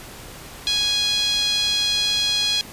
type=tone with band-pass filter; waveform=5% pulse; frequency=830.6 Hz; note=G#5; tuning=in tune; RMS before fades=-21 dBFS; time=0.67-2.61 s; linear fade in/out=0 ms; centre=3700 Hz; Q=5.7; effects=pink hiss -39 dBFS RMS until 2.72 s + resampled to 32000 Hz